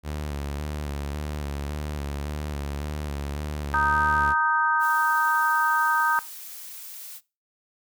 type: tone with vibrato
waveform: sawtooth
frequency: 73 Hz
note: D2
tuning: 10 cents flat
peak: -25 dBFS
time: 0.03-4.35 s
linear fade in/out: 50 ms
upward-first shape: square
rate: 1.8 Hz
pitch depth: 41 cents each way
type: chord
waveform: sine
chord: Eb major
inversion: second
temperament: just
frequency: 933.4 / 1244.5 / 1555.6 Hz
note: Bb5 / Eb6 / G6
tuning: +2 / 0 / -14 cents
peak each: -24 dBFS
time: 3.74-6.19 s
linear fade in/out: 0 ms
type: noise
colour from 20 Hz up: blue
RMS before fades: -40 dBFS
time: 4.79-7.21 s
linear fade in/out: 50 ms
effects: noise-tail reverb RT60 0.3 s tail -21 dB re dry